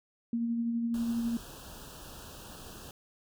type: tone with tremolo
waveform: sine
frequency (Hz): 233.1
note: A#3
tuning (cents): 0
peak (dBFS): -27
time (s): 0.33-1.37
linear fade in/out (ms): 2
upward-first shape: sine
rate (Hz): 12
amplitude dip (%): 30
type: band-stop noise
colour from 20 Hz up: pink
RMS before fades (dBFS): -47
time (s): 0.94-2.91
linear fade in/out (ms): 2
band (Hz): 1700 to 2600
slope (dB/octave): 96
effects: none